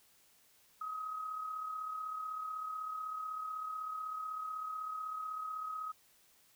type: tone with amplitude modulation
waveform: sine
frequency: 1266 Hz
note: D#6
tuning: 30 cents sharp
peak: -36 dBFS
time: 0.81-5.92 s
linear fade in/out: 5 ms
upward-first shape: sine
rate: 36 Hz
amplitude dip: 45%
effects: white hiss -67 dBFS RMS until 6.55 s